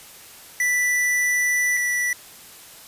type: tone pair in turn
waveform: square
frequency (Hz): 1975.5 / 1961.9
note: B6 / B6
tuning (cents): 0 / -12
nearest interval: unison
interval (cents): 12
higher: first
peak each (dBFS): -19 / -21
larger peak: first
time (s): 0.6-1.77 / 1.77-2.13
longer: first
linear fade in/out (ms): 2
effects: white hiss -44 dBFS RMS until 2.87 s + resampled to 32000 Hz